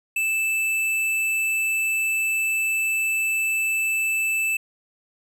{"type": "tone with hard clipping", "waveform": "sine", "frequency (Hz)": 2637, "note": "E7", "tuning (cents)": 0, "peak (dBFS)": -22, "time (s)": [0.16, 4.57], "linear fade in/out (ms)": 5, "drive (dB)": 12, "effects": []}